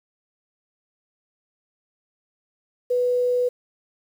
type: tone with quantisation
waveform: sine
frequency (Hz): 493.9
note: B4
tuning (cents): 0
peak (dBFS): -18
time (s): 2.9-3.49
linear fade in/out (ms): 10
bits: 8
effects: none